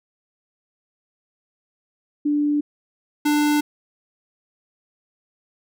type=tone pair in turn; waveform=sine / square; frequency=293.7 / 296.3 Hz; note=D4 / D4; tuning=0 / +15 cents; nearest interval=unison; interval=15 cents; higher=second; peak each=-17 dBFS; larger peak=neither; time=2.25-2.61 / 3.25-3.61 s; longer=neither; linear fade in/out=10 ms; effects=none